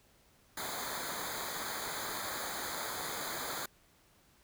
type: noise with comb filter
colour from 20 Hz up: pink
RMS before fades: -39 dBFS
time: 0.57-3.66 s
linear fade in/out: 5 ms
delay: 0.36 ms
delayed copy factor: -0.95
effects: pink hiss -66 dBFS RMS until 4.43 s